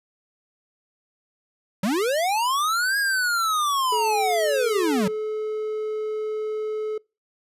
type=linear two-way sweep; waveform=square; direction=up then down; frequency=174.61 to 1656 to 174.61 Hz; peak=-21 dBFS; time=1.83-5.08 s; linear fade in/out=5 ms; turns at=2.98 s
type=tone; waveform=triangle; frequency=430.5 Hz; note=A4; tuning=38 cents flat; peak=-23 dBFS; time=3.92-6.98 s; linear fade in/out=5 ms
effects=noise-tail reverb RT60 0.3 s tail -26 dB re dry + resampled to 32000 Hz